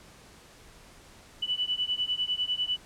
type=beating tone pair; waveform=sine; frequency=2967 / 2977 Hz; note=F#7 / F#7; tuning=+4 / +10 cents; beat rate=10 Hz; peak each=-30 dBFS; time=1.42-2.77 s; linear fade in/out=10 ms; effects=pink hiss -53 dBFS RMS until 2.85 s + low-pass 10000 Hz 12 dB/octave